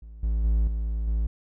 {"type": "tone with level steps", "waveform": "triangle", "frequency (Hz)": 55, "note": "A1", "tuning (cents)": 0, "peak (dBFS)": [-38, -20, -17, -23, -20], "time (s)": [0.02, 1.27], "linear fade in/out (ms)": 5, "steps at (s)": [0.23, 0.44, 0.67, 1.07], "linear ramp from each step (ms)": 5, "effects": []}